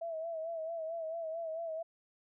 sine tone with vibrato, 654 Hz, E5, 14 cents flat, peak -36 dBFS, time 0.01-1.83 s, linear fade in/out 10 ms, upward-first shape sine, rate 4.5 Hz, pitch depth 57 cents each way, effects none

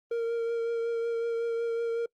triangle tone with vibrato, 463.3 Hz, A#4, 11 cents flat, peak -25 dBFS, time 0.11-2.06 s, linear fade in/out 5 ms, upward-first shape triangle, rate 5.4 Hz, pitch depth 19 cents each way, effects noise-tail reverb RT60 0.1 s tail -26 dB re dry + Opus 32 kbps

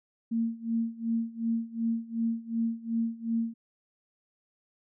sine tone with tremolo, 228.8 Hz, A#3, 32 cents flat, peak -24 dBFS, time 0.31-3.54 s, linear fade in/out 10 ms, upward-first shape sine, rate 2.7 Hz, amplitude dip 90%, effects none

